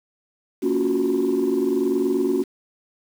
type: chord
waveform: sine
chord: Gb major seventh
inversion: first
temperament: equal with one note detuned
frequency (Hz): 233.1 / 280.9 / 349.2 / 370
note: Bb3 / Db4 / F4 / Gb4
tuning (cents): 0 / +23 / 0 / 0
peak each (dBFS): -26 / -22 / -25 / -20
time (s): 0.62-2.44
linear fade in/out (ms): 20
effects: tanh soft clip ceiling -13 dBFS + 7-bit